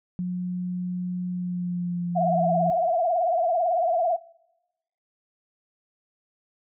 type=tone with pitch glide; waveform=sine; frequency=180 to 171.77 Hz; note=F#3 to F3; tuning=-47 to -28 cents; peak=-25 dBFS; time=0.19-2.7 s; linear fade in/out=0 ms; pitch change=-81 cents; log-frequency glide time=1.3-2.43 s
type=tone with vibrato; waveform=sine; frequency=690 Hz; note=F5; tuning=21 cents flat; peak=-20 dBFS; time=2.15-4.17 s; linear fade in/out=20 ms; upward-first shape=triangle; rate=18 Hz; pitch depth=130 cents each way
effects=noise-tail reverb RT60 0.9 s tail -22 dB re dry